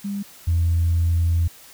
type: tone pair in turn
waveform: sine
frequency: 200.6 / 84.34 Hz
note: G3 / E2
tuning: +40 / +40 cents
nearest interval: octave + minor third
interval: 1500 cents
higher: first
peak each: -24 / -15 dBFS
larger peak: second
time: 0.04-0.23 / 0.47-1.48 s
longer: second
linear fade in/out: 10 ms
effects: tanh soft clip ceiling -12 dBFS + white hiss -46 dBFS RMS until 1.73 s